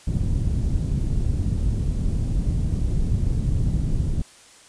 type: low-pass noise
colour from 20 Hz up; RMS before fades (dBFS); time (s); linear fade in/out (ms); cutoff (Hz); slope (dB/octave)
pink; -22; 0.07-4.22; 5; 150; 12
effects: white hiss -49 dBFS RMS until 4.68 s + resampled to 22050 Hz